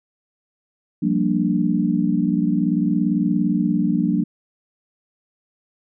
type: chord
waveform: sine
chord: G minor seventh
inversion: third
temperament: equal with one note detuned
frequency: 175.52 / 196 / 233.1 / 293.7 Hz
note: F3 / G3 / Bb3 / D4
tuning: +9 / 0 / 0 / 0 cents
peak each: -22 dBFS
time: 1.02-4.24 s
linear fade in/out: 10 ms
effects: none